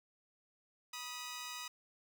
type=tone pair together; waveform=10% pulse; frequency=976.2 / 1253 Hz; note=B5 / D#6; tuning=-20 / +12 cents; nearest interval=major third; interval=432 cents; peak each=-38 / -37 dBFS; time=0.93-1.68 s; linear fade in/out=5 ms; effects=none